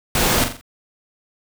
pink noise with echo, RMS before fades -18 dBFS, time 0.15-0.44 s, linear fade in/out 2 ms, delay 43 ms, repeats 4, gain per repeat -7 dB, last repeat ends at 0.612 s, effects none

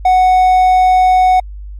triangle tone, 740 Hz, F#5, in tune, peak -4 dBFS, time 0.05-1.4 s, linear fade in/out 5 ms, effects added 50 Hz sine -25 dBFS peak until 1.79 s + MP3 64 kbps

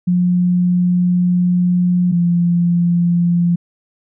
sine tone pair in turn, 178.4 / 173.02 Hz, F3 / F3, +37 / -16 cents, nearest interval minor second, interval 53 cents, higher first, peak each -11 dBFS, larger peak neither, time 0.07-2.12 / 2.12-3.56 s, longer first, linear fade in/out 10 ms, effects none

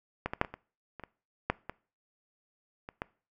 clicks, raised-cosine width 0.5 ms, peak -16 / -18 / -9 / -24 / -25 / -28 / -26 / -11 / -21 / -26 / -18 dBFS, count 11, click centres 0.26 / 0.335 / 0.414 / 0.448 / 0.54 / 0.997 / 1.037 / 1.5 / 1.696 / 2.889 / 3.019 s, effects noise-tail reverb RT60 0.4 s tail -22 dB re dry

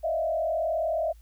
sine tone with frequency modulation, 649 Hz, E5, 27 cents flat, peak -24 dBFS, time 0.03-1.13 s, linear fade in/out 20 ms, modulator 39.4 Hz, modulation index 1.1, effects added 55 Hz sine -48 dBFS peak until 1.21 s + white hiss -66 dBFS RMS until 1.21 s

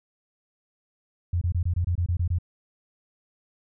sine tone bursts, 87.31 Hz, F2, in tune, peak -21 dBFS, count 10, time 1.33-2.386 s, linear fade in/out 5 ms, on 84 ms, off 24 ms, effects none

